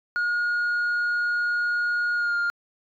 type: tone with pitch glide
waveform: sine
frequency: 1436 to 1406.4 Hz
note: F6 to F6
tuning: +48 to +12 cents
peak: -19 dBFS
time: 0.16-2.5 s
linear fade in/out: 0 ms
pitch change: -36 cents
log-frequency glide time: 2.15-2.37 s
effects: tanh soft clip ceiling -21 dBFS